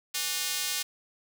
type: tone with high-pass filter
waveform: square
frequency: 164.81 Hz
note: E3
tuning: in tune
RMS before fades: -31 dBFS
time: 0.14-0.83 s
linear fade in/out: 10 ms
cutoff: 3500 Hz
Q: 0.7
effects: none